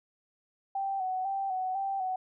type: tone with vibrato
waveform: sine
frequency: 764 Hz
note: G5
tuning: 45 cents flat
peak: -29 dBFS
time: 0.75-2.16 s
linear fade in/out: 5 ms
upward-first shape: square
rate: 2 Hz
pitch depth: 41 cents each way
effects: none